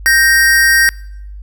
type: tone pair together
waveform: square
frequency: 1568 / 1864.7 Hz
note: G6 / A#6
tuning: 0 / 0 cents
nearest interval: minor third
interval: 300 cents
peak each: -12 / -10 dBFS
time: 0.06-0.89 s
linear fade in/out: 0 ms
effects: noise-tail reverb RT60 0.8 s tail -25 dB re dry + added 50 Hz sine -27 dBFS peak until 1.42 s